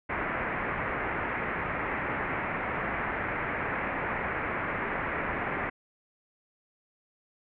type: low-pass noise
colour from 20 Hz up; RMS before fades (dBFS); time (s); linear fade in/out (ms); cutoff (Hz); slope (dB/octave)
white; -32; 0.09-5.7; 10; 2200; 48
effects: none